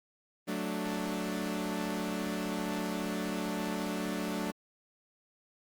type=chord; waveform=sawtooth; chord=D major; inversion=first; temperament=equal; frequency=185 / 220 / 293.7 Hz; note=F#3 / A3 / D4; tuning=0 / 0 / 0 cents; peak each=-33 dBFS; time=0.47-4.52 s; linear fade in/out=20 ms; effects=Opus 32 kbps